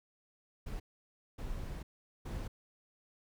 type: noise bursts at uneven times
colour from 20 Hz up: brown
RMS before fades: -40 dBFS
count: 3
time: 0.66-0.8 / 1.38-1.83 / 2.25-2.48 s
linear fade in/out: 10 ms
effects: none